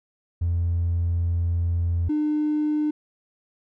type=tone pair in turn; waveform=triangle; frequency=85.6 / 301.8 Hz; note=F2 / D4; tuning=-34 / +47 cents; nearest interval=octave + minor seventh; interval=2181 cents; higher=second; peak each=-17 dBFS; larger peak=neither; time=0.41-2.09 / 2.09-2.91 s; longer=first; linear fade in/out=10 ms; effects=tanh soft clip ceiling -17 dBFS